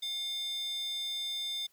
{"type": "tone with high-pass filter", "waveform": "square", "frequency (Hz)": 716, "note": "F5", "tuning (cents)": 43, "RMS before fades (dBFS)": -36, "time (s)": [0.02, 1.67], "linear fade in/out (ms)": 10, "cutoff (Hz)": 3500, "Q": 6.5, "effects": ["white hiss -69 dBFS RMS until 1.72 s"]}